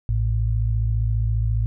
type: tone pair together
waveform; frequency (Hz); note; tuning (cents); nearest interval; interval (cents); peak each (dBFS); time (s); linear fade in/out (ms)
sine; 55.76 / 110.5; A1 / A2; +24 / +8; octave; 1184; -21; 0.09-1.66; 0
effects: none